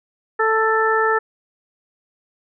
harmonic tone, 441.7 Hz, A4, 7 cents sharp, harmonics 1 / 2 / 3 / 4, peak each -19 / -22 / -20 / -21 dBFS, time 0.39-1.19 s, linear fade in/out 10 ms, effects none

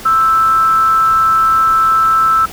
sine tone with amplitude modulation, 1318.5 Hz, E6, in tune, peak -6 dBFS, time 0.05-2.46 s, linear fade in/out 10 ms, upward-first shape sine, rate 257 Hz, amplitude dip 40%, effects pink hiss -31 dBFS RMS until 2.52 s

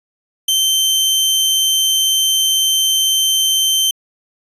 sawtooth tone, 3109 Hz, G7, 15 cents flat, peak -9 dBFS, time 0.48-3.91 s, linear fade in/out 5 ms, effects resampled to 32000 Hz

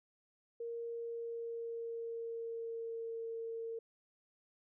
sine tone with pitch glide, 466.2 to 456.1 Hz, A#4 to A#4, 0 to -38 cents, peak -39 dBFS, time 0.6-3.79 s, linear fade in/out 5 ms, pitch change -38 cents, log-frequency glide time 0.86-3.27 s, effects none

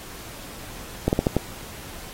slowing click train, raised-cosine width 2 ms, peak -5 dBFS, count 5, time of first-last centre 1.08-1.367 s, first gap 49 ms, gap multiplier 1.26, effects pink hiss -40 dBFS RMS until 2.13 s + AAC 48 kbps

